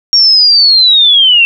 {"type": "linear sweep", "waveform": "sine", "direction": "down", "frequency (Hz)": [5588, 2674], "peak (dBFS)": -3, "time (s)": [0.13, 1.45], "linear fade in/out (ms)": 0, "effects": []}